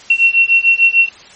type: beating tone pair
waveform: sine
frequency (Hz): 2720 / 2726.7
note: F7 / F7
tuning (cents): -46 / -42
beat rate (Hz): 6.7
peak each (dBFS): -11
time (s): 0.1-1.09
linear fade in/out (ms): 5
effects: white hiss -39 dBFS RMS until 1.35 s + MP3 32 kbps